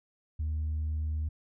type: tone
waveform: sine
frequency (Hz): 77.3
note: D#2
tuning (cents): -11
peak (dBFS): -27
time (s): 0.39-1.29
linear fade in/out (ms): 10
effects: tanh soft clip ceiling -27 dBFS